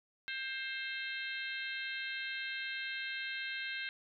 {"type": "harmonic tone with a mistuned harmonic", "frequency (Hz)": 529, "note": "C5", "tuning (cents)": 19, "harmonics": [3, 4, 5, 6, 7, 8], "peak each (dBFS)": [-41, -43, -45, -47, -48, -49], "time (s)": [0.28, 3.89], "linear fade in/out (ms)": 0, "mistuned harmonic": 8, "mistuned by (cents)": -52, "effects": []}